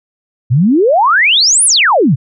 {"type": "exponential two-way sweep", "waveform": "sine", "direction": "up then down", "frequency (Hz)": [111.7, 10840, 111.7], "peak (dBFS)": -6, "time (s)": [0.5, 2.16], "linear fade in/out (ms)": 20, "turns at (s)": 1.65, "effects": []}